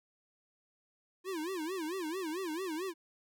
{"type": "tone with vibrato", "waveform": "square", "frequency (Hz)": 344.2, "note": "F4", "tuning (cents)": -25, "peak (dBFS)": -36, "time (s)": [1.24, 2.94], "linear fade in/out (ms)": 50, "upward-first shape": "sine", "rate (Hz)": 4.5, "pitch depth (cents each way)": 210, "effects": []}